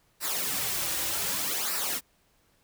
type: noise with flanger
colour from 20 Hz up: white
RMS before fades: -30 dBFS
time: 0.2-2.01 s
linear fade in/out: 50 ms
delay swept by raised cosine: 0.3 to 4.6 ms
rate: 0.65 Hz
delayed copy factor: -0.65
effects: pink hiss -67 dBFS RMS until 2.63 s